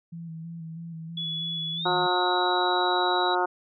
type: tone with vibrato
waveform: sine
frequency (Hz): 164.81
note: E3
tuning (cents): 0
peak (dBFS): -35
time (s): 0.12-2.07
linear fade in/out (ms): 10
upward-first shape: square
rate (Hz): 3.1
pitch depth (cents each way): 28
type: tone with pitch glide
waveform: sine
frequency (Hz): 3400 to 3883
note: G#7 to B7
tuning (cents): +40 to -30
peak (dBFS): -29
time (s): 1.17-3.35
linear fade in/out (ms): 5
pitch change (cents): +230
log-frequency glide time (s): 1.76-1.88
type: harmonic tone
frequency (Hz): 180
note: F#3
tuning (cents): -47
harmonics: 2 / 3 / 4 / 5 / 6 / 7 / 8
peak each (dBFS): -28 / -35 / -28 / -27 / -34 / -31 / -32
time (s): 1.85-3.46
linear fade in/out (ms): 10
effects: none